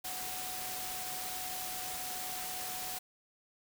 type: tone in noise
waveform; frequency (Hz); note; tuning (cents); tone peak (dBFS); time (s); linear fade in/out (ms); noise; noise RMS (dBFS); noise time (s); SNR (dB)
sine; 740; F#5; 0; -45; 0.04-2.99; 10; white; -40; 0.04-2.99; -8
effects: none